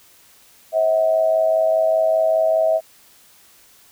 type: tone with amplitude modulation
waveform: sine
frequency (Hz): 644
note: E5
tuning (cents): -41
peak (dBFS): -11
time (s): 0.72-2.81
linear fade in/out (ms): 50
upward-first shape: sine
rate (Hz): 105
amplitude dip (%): 65
effects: white hiss -51 dBFS RMS until 3.91 s